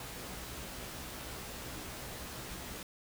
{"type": "noise with comb filter", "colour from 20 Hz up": "pink", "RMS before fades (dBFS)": -44, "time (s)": [0, 2.83], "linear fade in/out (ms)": 2, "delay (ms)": 16, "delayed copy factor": 0.55, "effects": []}